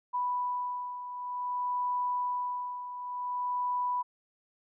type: beating tone pair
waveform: sine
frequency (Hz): 987.8 / 988.34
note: B5 / B5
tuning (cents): 0 / +1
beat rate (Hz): 0.54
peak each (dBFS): -31 / -37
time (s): 0.13-4.03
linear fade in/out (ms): 20
effects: none